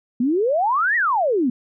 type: exponential two-way sweep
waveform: sine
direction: up then down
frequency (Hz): 230.3 to 1966 to 230.3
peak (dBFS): -16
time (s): 0.2-1.5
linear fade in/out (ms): 5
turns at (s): 0.96
effects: none